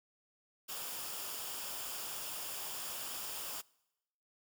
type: noise with comb filter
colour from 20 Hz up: white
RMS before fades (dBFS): -42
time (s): 0.68-3.62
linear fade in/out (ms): 20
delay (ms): 0.49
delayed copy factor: -0.5
effects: noise-tail reverb RT60 0.9 s tail -24 dB re dry